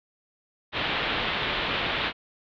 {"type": "low-pass noise", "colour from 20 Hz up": "white", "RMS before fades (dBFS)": -28, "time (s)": [0.72, 2.13], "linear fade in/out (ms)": 50, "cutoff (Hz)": 3700, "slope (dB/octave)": 48, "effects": []}